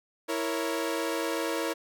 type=chord; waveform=sawtooth; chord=A# diminished; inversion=second; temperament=equal; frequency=329.6 / 466.2 / 554.4 Hz; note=E4 / A#4 / C#5; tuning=0 / 0 / 0 cents; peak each=-28 / -29 / -30 dBFS; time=0.28-1.74 s; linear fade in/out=20 ms; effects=none